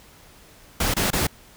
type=noise bursts; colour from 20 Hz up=pink; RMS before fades=-22 dBFS; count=3; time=0.8-1.27 s; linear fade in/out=5 ms; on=140 ms; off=25 ms; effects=pink hiss -50 dBFS RMS until 1.56 s